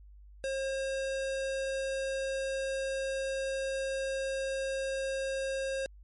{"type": "tone", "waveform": "square", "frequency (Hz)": 537, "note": "C5", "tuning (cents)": 45, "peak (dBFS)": -32, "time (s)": [0.44, 5.86], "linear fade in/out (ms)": 0, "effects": ["added 50 Hz sine -50 dBFS peak until 6.03 s", "MP3 48 kbps"]}